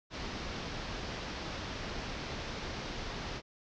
pink low-pass noise, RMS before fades -40 dBFS, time 0.1-3.42 s, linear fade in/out 50 ms, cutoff 5800 Hz, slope 48 dB/octave, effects none

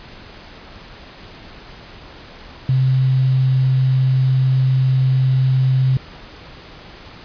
sine tone with quantisation, 130.81 Hz, C3, in tune, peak -12 dBFS, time 2.69-5.97 s, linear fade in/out 2 ms, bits 6, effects pink hiss -39 dBFS RMS until 7.24 s + resampled to 11025 Hz

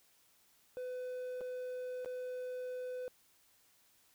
triangle tone with dropouts, 503 Hz, B4, 32 cents sharp, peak -37 dBFS, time 0.77-3.08 s, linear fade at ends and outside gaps 0 ms, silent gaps 1.408-1.413 / 2.047-2.059 s, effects white hiss -69 dBFS RMS until 4.14 s

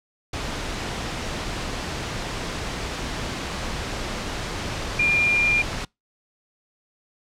sine tone in noise, 2403 Hz, D7, 39 cents sharp, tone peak -17 dBFS, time 4.99-5.62 s, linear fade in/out 5 ms, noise pink, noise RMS -29 dBFS, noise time 0.33-5.85 s, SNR +9 dB, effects noise-tail reverb RT60 0.2 s tail -26 dB re dry + low-pass 6000 Hz 12 dB/octave

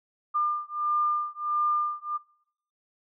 sine beating tone pair, 1200 / 1201.5 Hz, D6 / D6, +37 / +39 cents, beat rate 1.5 Hz, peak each -28 dBFS, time 0.34-2.18 s, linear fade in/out 20 ms, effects noise-tail reverb RT60 0.7 s tail -23 dB re dry

